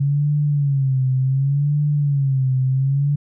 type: tone with vibrato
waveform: sine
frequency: 138.59 Hz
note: C#3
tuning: in tune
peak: -15 dBFS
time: 0-3.16 s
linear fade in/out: 10 ms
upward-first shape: sine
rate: 0.68 Hz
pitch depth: 110 cents each way
effects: none